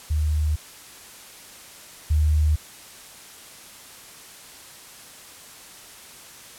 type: tone pair in turn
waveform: sine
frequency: 76.3 / 76.3 Hz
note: D#2 / D#2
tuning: -33 / -33 cents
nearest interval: unison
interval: 0 cents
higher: neither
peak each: -19 / -16 dBFS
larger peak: second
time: 0.1-0.56 / 2.1-2.56 s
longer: neither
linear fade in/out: 10 ms
effects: white hiss -44 dBFS RMS until 6.58 s + low-pass 12000 Hz 12 dB/octave